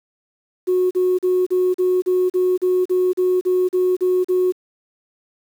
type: tone bursts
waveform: sine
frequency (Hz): 366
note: F#4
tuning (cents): -19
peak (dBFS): -13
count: 14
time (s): 0.67-4.524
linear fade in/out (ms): 20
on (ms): 240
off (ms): 38
effects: tanh soft clip ceiling -10 dBFS + 7-bit